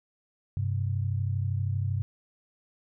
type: tone pair together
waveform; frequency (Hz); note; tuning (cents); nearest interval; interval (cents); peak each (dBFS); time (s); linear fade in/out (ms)
sine; 97.6 / 130.28; G2 / C3; -7 / -7; perfect fourth; 500; -27 / -31; 0.57-2.02; 0
effects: none